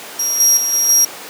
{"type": "tone with level steps", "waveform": "35% pulse", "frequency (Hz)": 5650, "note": "F8", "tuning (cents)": 19, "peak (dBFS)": [-13, -6, -13, -10, -6], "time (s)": [0.19, 1.05], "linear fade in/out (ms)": 5, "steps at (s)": [0.4, 0.57, 0.73, 0.89], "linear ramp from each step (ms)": 2, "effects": ["pink hiss -31 dBFS RMS until 1.29 s", "high-pass 400 Hz 12 dB/octave"]}